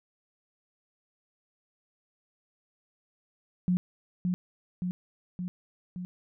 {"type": "tone with echo", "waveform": "sine", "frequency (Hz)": 180, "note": "F#3", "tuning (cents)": -47, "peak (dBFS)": -22, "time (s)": [3.68, 3.77], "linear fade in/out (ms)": 0, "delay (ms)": 570, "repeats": 4, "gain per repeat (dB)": -3, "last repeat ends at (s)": 6.05, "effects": []}